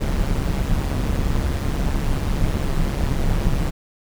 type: noise with amplitude modulation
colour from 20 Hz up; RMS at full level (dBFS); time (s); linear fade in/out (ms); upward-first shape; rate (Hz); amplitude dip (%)
brown; -17; 0-3.71; 20; sine; 139; 70
effects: none